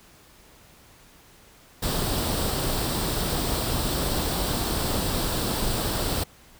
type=noise with comb filter; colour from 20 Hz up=pink; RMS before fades=-26 dBFS; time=1.82-6.24 s; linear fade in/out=10 ms; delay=0.23 ms; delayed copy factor=+0.5; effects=pink hiss -53 dBFS RMS until 6.59 s